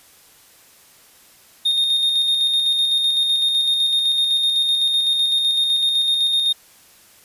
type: tone with tremolo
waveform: triangle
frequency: 3682 Hz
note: A#7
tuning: 22 cents flat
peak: -13 dBFS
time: 1.65-6.53 s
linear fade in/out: 10 ms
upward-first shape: square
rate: 7.9 Hz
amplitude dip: 30%
effects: white hiss -50 dBFS RMS until 7.24 s + resampled to 32000 Hz